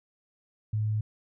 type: tone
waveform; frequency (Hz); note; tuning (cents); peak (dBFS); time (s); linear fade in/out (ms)
sine; 107.4; A2; -41; -25; 0.73-1.01; 5
effects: none